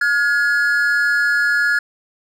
triangle tone pair together, 1429.3 / 1688 Hz, F6 / G#6, +40 / +28 cents, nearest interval minor third, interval 288 cents, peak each -15 dBFS, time 0.01-1.79 s, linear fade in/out 5 ms, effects none

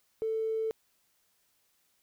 triangle tone with tanh clipping, 443.2 Hz, A4, 13 cents sharp, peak -28 dBFS, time 0.22-0.71 s, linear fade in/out 0 ms, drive 2 dB, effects white hiss -72 dBFS RMS until 2.02 s

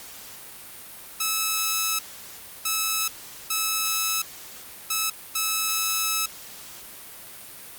5% pulse tone bursts at uneven times, 1300 Hz, E6, 24 cents flat, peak -11 dBFS, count 5, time 1.2-1.99 / 2.65-3.08 / 3.5-4.22 / 4.9-5.1 / 5.35-6.26 s, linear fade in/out 5 ms, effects white hiss -42 dBFS RMS until 7.78 s + Opus 48 kbps

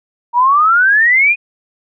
sine exponential sweep, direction up, 935 to 2500 Hz, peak -7 dBFS, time 0.33-1.36 s, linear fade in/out 50 ms, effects none

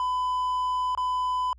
triangle tone with dropouts, 1004 Hz, B5, 28 cents sharp, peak -22 dBFS, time 0-1.53 s, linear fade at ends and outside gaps 1 ms, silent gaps 0.95-0.975 s, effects added 60 Hz sine -49 dBFS peak until 1.58 s + resampled to 22050 Hz

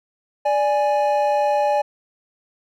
triangle tone pair together, 587.3 / 830.6 Hz, D5 / G#5, 0 / 0 cents, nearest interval tritone, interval 600 cents, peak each -17 dBFS, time 0.45-1.82 s, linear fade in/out 10 ms, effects none

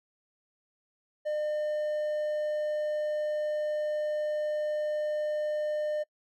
triangle tone, 604 Hz, D5, 48 cents sharp, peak -26 dBFS, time 1.25-6.04 s, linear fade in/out 20 ms, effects noise-tail reverb RT60 0.1 s tail -24 dB re dry

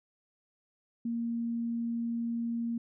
sine tone, 233.1 Hz, A#3, in tune, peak -30 dBFS, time 1.05-2.78 s, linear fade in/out 5 ms, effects none

